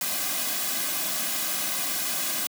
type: noise with comb filter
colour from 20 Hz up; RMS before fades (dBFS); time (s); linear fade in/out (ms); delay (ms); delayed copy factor
white; -28; 0.01-2.47; 2; 2.2; -0.7
effects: high-pass 200 Hz 12 dB/octave